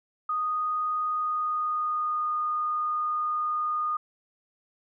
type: tone with pitch glide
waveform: sine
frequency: 1240 to 1226.5 Hz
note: D#6 to D#6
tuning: -6 to -25 cents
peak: -25 dBFS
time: 0.29-3.97 s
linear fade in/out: 5 ms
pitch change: -19 cents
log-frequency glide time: 1.08-2.33 s
effects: none